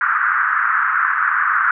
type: band-pass noise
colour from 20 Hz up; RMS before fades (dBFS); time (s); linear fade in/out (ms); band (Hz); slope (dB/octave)
white; -17; 0.01-1.71; 2; 1200 to 1600; 48
effects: none